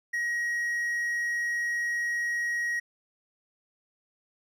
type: tone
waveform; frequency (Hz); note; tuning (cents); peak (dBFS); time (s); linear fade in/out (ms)
triangle; 1895; A#6; +28; -25; 0.13-2.8; 10
effects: none